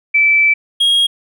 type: tone pair in turn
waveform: sine / triangle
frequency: 2319 / 3273 Hz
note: D7 / G#7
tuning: -22 / -26 cents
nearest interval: tritone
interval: 596 cents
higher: second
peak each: -8 dBFS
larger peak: neither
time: 0.14-0.54 / 0.8-1.07 s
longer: first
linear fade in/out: 10 ms
effects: none